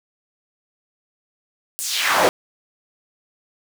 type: noise with high-pass filter sweep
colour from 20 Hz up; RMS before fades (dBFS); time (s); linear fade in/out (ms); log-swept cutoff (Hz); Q
brown; -19; 1.79-2.29; 0; 9500 to 440; 1.9
effects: none